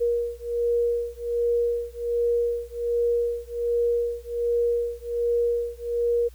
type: beating tone pair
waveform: sine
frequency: 473.4 / 474.7 Hz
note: A#4 / A#4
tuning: +27 / +31 cents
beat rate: 1.3 Hz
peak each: -25 dBFS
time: 0-6.29 s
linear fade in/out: 20 ms
effects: added 60 Hz sine -44 dBFS peak until 6.34 s + white hiss -58 dBFS RMS until 6.34 s